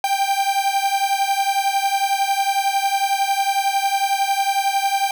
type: beating tone pair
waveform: 45% pulse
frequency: 784 / 795 Hz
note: G5 / G5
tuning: 0 / +24 cents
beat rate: 11 Hz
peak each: -20 / -21 dBFS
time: 0.04-5.11 s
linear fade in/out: 2 ms
effects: none